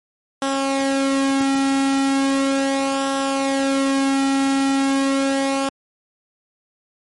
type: tone with flanger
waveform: sawtooth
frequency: 272.4 Hz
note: C#4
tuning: 30 cents flat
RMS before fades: -19 dBFS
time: 0.42-5.69 s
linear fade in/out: 2 ms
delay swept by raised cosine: 0.44 to 1.94 ms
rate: 0.37 Hz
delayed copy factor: -0.55
effects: MP3 48 kbps